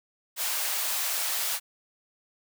white high-pass noise, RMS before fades -29 dBFS, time 0.36-1.6 s, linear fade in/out 50 ms, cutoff 570 Hz, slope 24 dB/octave, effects none

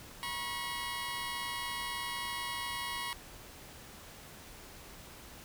15% pulse tone pair together, 963.3 / 1095 Hz, B5 / C#6, -43 / -22 cents, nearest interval major second, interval 221 cents, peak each -32 / -33 dBFS, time 0.23-3.13 s, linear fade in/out 0 ms, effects pink hiss -51 dBFS RMS until 5.44 s

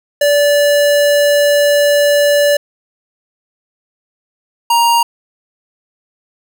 square tone pair in turn, 580 / 937 Hz, D5 / A#5, -22 / +9 cents, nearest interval minor sixth, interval 831 cents, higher second, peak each -9 dBFS, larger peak neither, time 0.21-2.57 / 4.7-5.03 s, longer first, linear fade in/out 5 ms, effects none

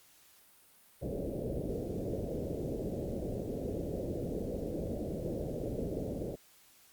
white low-pass noise, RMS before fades -37 dBFS, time 1.01-6.36 s, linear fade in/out 20 ms, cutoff 570 Hz, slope 48 dB/octave, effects white hiss -62 dBFS RMS until 6.92 s + Opus 48 kbps

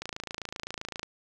click train, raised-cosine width 0.2 ms, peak -18 dBFS, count 29, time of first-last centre 0.02-1.031 s, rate 27.7 Hz, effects none

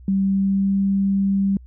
sine tone with pitch glide, 194.2 to 196.23 Hz, G3 to G3, -16 to +2 cents, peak -16 dBFS, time 0.08-1.57 s, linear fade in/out 2 ms, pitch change +18 cents, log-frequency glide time 0.19-0.76 s, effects added 62 Hz sine -40 dBFS peak until 1.66 s

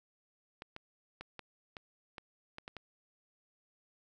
clicks, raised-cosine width 0.3 ms, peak -28 dBFS, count 9, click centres 0.621 / 0.764 / 1.21 / 1.393 / 1.768 / 2.182 / 2.584 / 2.679 / 2.767 s, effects none

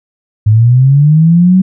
sine linear sweep, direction up, 103.8 to 190.3 Hz, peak -3 dBFS, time 0.46-1.62 s, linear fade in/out 10 ms, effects none

